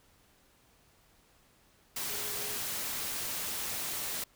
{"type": "tone in noise", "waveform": "sine", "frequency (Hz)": 415.3, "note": "G#4", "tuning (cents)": 0, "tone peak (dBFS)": -47, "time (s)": [2.09, 2.57], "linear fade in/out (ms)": 5, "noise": "white", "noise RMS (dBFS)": -36, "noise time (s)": [1.96, 4.24], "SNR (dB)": -14, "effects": ["pink hiss -65 dBFS RMS until 4.35 s"]}